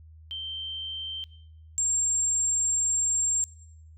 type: tone pair in turn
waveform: sine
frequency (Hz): 3126 / 7431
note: G7 / A#8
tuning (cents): -6 / -6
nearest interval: octave + minor third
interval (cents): 1500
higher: second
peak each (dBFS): -32 / -23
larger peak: second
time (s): 0.31-1.24 / 1.78-3.44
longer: second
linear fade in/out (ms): 0
effects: noise-tail reverb RT60 0.8 s tail -20 dB re dry + added 79 Hz sine -47 dBFS peak until 3.97 s